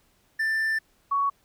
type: tone pair in turn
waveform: triangle / sine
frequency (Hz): 1776 / 1118.8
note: A6 / C#6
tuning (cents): +16 / +16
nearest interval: minor sixth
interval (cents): 800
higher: first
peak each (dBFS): -21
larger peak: neither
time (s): 0.39-0.79 / 1.11-1.3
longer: first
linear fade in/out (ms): 10
effects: pink hiss -65 dBFS RMS until 1.44 s